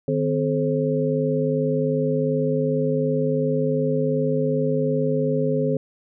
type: tone cluster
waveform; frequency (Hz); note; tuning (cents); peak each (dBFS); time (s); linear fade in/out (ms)
sine; 152.7 / 255.4 / 431.1 / 531; D#3 / C4 / A4 / C5; -32 / -42 / -35 / +25; -24 / -25 / -24 / -25; 0.08-5.77; 2
effects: none